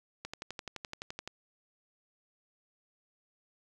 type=click train; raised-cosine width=0.2 ms; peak=-22 dBFS; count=13; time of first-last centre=0.25-1.276 s; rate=11.7 Hz; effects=none